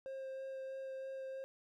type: tone with vibrato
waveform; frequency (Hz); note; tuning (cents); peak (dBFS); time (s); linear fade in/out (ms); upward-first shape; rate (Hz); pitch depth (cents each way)
triangle; 532; C5; +29; -40; 0.06-1.44; 0; sine; 3.1; 9
effects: none